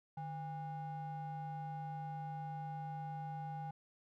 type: ring-modulated tone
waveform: triangle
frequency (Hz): 329.6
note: E4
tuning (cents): 0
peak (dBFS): -36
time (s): 0.17-3.71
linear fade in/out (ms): 5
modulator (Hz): 481
effects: none